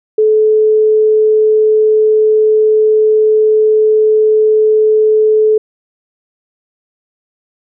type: tone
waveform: sine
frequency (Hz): 431.9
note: A4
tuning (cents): -32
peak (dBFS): -6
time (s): 0.18-5.58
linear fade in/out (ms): 5
effects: none